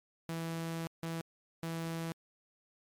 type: tone bursts at uneven times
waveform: sawtooth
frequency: 164.81 Hz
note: E3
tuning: in tune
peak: -32 dBFS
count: 3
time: 0.29-0.87 / 1.03-1.21 / 1.63-2.12 s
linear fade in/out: 0 ms
effects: MP3 96 kbps